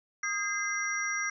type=tone cluster; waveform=sine; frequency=1245 / 1615 / 2069 / 5750 Hz; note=D#6 / G#6 / C7 / F8; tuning=+1 / -49 / -20 / +50 cents; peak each=-37 / -34 / -33 / -36 dBFS; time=0.23-1.3 s; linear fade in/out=5 ms; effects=none